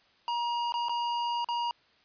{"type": "tone with dropouts", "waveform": "square", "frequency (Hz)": 949, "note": "A#5", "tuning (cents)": 31, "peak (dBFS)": -29, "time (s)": [0.28, 1.71], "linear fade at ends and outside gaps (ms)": 1, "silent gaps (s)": [[0.722, 0.74], [0.885, 0.894], [1.445, 1.487]], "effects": ["white hiss -64 dBFS RMS until 2.04 s", "resampled to 11025 Hz"]}